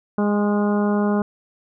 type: harmonic tone with a mistuned harmonic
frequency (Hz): 206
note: G#3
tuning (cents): -14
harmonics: 1 / 2 / 3 / 4 / 5 / 6 / 7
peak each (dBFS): -18 / -24 / -28 / -30 / -32 / -34 / -35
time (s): 0.18-1.22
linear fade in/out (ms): 2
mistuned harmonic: 5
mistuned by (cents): +24
effects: none